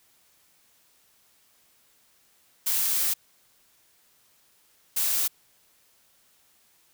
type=noise bursts at uneven times; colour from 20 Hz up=blue; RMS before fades=-25 dBFS; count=2; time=2.66-3.14 / 4.96-5.28 s; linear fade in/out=10 ms; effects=white hiss -63 dBFS RMS until 6.93 s